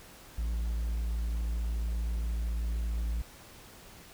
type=tone; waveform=triangle; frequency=56.6 Hz; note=A1; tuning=50 cents sharp; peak=-27 dBFS; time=0.38-3.22 s; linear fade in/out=5 ms; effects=pink hiss -52 dBFS RMS until 4.13 s